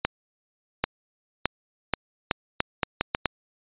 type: accelerating click train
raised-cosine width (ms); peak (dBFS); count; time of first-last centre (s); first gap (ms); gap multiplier
0.3; -5; 10; 0.05-3.257; 790; 0.78
effects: resampled to 8000 Hz